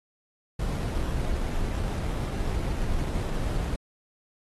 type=noise with sample-and-hold; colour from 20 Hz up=brown; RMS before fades=-28 dBFS; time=0.59-3.76 s; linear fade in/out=5 ms; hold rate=4410 Hz; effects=AAC 32 kbps